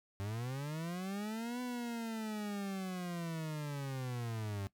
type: linear two-way sweep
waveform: 40% pulse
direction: up then down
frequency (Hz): 96.4 to 250 to 96.4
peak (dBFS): -37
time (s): 0.2-4.67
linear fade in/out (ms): 0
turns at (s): 1.61
effects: noise-tail reverb RT60 0.1 s tail -18 dB re dry